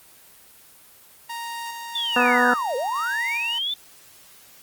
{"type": "tone with tremolo", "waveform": "sawtooth", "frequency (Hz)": 932.3, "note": "A#5", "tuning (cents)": 0, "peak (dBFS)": -26, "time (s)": [1.29, 3.59], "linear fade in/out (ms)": 10, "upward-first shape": "square", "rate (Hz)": 1.2, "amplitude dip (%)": 30}
{"type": "linear two-way sweep", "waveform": "sine", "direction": "down then up", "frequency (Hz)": [3581, 464.6, 3581], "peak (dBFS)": -23, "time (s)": [1.95, 3.74], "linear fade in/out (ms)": 5, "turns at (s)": 2.76}
{"type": "harmonic tone", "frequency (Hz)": 245.9, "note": "B3", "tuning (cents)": -7, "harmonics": [1, 2, 3, 4, 5, 6, 7], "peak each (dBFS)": [-24, -24, -24, -24, -24, -24, -24], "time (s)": [2.16, 2.54], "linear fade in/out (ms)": 5}
{"effects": ["white hiss -50 dBFS RMS until 4.62 s", "Opus 24 kbps"]}